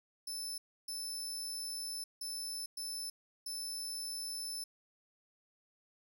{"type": "tone bursts at uneven times", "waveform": "25% pulse", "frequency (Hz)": 5274, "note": "E8", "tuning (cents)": 0, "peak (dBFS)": -34, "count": 5, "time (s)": [[0.27, 0.58], [0.88, 2.04], [2.21, 2.66], [2.77, 3.1], [3.46, 4.64]], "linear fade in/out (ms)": 5, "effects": []}